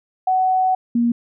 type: tone pair in turn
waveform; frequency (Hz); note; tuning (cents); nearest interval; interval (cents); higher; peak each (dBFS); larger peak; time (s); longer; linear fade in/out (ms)
sine; 748 / 236.3; F#5 / A#3; +19 / +24; octave + minor sixth; 1995; first; -14; neither; 0.27-0.75 / 0.95-1.12; first; 5
effects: none